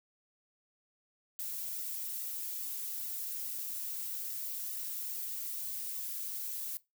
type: noise with flanger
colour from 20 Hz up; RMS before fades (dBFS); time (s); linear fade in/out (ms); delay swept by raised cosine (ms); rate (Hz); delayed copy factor
violet; -39; 1.39-6.77; 0; 1.2 to 4.7; 2.4; -0.55
effects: noise-tail reverb RT60 0.2 s tail -19 dB re dry